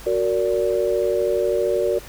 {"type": "chord", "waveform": "sine", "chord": "Gb augmented", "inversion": "none", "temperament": "just", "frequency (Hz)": [370, 462.5, 578.1], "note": ["Gb4", "Bb4", "D5"], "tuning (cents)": [0, -14, -27], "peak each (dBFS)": -22, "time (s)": [0.06, 1.99], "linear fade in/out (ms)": 10, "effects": ["added 50 Hz sine -44 dBFS peak until 2.08 s", "pink hiss -41 dBFS RMS until 2.08 s"]}